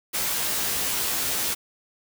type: noise with comb filter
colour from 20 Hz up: white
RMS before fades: -26 dBFS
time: 0.13-1.55 s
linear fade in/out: 20 ms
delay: 15 ms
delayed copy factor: +0.75
effects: none